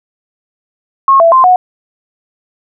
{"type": "tone with pitch steps", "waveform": "sine", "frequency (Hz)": [1085, 667, 1044, 732], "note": ["C#6", "E5", "C6", "F#5"], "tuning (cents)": [-37, 20, -4, -19], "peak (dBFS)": -3, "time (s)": [1.08, 1.56], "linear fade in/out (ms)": 2, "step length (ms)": 120, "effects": []}